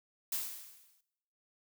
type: noise with exponential decay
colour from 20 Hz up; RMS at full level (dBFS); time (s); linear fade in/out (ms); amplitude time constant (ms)
blue; -33; 0.32-1.01; 5; 150
effects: noise-tail reverb RT60 0.9 s tail -19 dB re dry